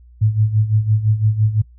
sine tone with tremolo, 107.9 Hz, A2, 33 cents flat, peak -10 dBFS, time 0.21-1.62 s, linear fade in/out 10 ms, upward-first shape sine, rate 5.9 Hz, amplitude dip 75%, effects noise-tail reverb RT60 0.1 s tail -21 dB re dry + added 60 Hz sine -42 dBFS peak until 1.78 s

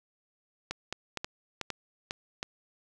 clicks, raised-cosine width 0.2 ms, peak -16 dBFS, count 8, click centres 0.71 / 0.926 / 1.173 / 1.245 / 1.613 / 1.703 / 2.109 / 2.429 s, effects none

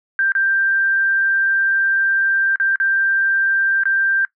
sine tone with dropouts, 1578 Hz, G6, 11 cents sharp, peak -14 dBFS, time 0.19-4.25 s, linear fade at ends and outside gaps 1 ms, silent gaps 0.32-0.351 / 2.558-2.599 / 2.758-2.8 / 3.835-3.855 s, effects noise-tail reverb RT60 0.1 s tail -19 dB re dry

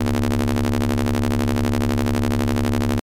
sawtooth ring-modulated tone, 70 Hz, C#2, 18 cents sharp, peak -10 dBFS, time 0-3 s, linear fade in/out 10 ms, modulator 169 Hz, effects MP3 96 kbps

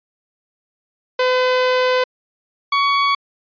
sawtooth tone pair in turn, 507 / 1123.5 Hz, B4 / C#6, +45 / +23 cents, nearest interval octave + major second, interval 1378 cents, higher second, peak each -10 dBFS, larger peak neither, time 1.19-2.04 / 2.72-3.15 s, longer first, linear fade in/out 5 ms, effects resampled to 11025 Hz

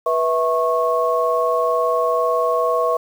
sine tone cluster, 489.9 / 652 / 1096 Hz, B4 / E5 / C#6, -14 / -19 / -20 cents, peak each -20 dBFS, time 0.06-2.97 s, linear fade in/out 5 ms, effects 7-bit

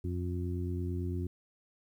harmonic tone, 88.9 Hz, F2, 31 cents sharp, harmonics 1 / 2 / 3 / 4, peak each -33 / -41 / -41 / -41 dBFS, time 0.04-1.27 s, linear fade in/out 5 ms, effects 11-bit

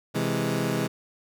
20% pulse chord, C augmented, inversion none, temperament equal, 130.81 / 164.81 / 207.7 Hz, C3 / E3 / G#3, 0 / 0 / 0 cents, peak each -24 dBFS, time 0.14-0.88 s, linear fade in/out 20 ms, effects none

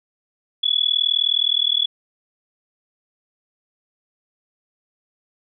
sine tone with amplitude modulation, 3406 Hz, G#7, 43 cents sharp, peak -12 dBFS, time 0.63-1.86 s, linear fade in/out 10 ms, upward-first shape sine, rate 39.5 Hz, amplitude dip 100%, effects none

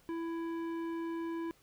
triangle tone with tanh clipping, 332.1 Hz, E4, 13 cents sharp, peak -37 dBFS, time 0.09-1.51 s, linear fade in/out 0 ms, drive 17 dB, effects pink hiss -66 dBFS RMS until 1.62 s

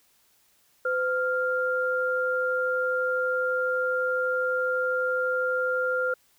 sine tone pair together, 508.9 / 1396.9 Hz, C5 / F6, -48 / 0 cents, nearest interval octave + perfect fourth, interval 1748 cents, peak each -26 dBFS, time 0.85-6.14 s, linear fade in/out 5 ms, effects white hiss -64 dBFS RMS until 6.38 s

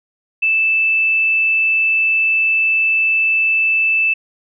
sine tone, 2637 Hz, E7, in tune, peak -12 dBFS, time 0.42-4.14 s, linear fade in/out 10 ms, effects none

